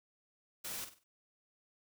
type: noise with echo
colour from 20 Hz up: white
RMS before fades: -42 dBFS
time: 0.64-0.85 s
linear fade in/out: 10 ms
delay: 48 ms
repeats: 4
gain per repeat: -9 dB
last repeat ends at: 1.042 s
effects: none